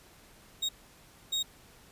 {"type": "tone bursts at uneven times", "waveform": "35% pulse", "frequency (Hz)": 3755, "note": "A#7", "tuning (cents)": 12, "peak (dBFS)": -26, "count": 2, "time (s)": [[0.62, 0.69], [1.32, 1.43]], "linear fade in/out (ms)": 10, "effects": ["pink hiss -57 dBFS RMS until 1.91 s", "resampled to 32000 Hz"]}